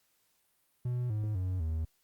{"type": "tone with pitch steps", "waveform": "triangle", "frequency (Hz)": [123.2, 106.63, 92.3, 79.89], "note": ["B2", "G#2", "F#2", "D#2"], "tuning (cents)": [-4, 46, -4, 46], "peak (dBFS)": -28, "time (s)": [0.85, 1.85], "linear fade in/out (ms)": 5, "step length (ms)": 250, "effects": ["white hiss -73 dBFS RMS until 2.03 s", "Opus 48 kbps"]}